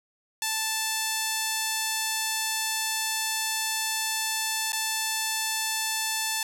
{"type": "tone with dropouts", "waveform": "5% pulse", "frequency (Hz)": 880, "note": "A5", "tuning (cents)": 0, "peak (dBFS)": -14, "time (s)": [0.42, 6.43], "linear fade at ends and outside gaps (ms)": 2, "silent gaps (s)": [4.721, 4.73], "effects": []}